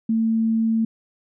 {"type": "tone", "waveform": "sine", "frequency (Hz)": 224.4, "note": "A3", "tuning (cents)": 34, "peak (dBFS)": -17, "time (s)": [0.09, 0.85], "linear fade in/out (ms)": 5, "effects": []}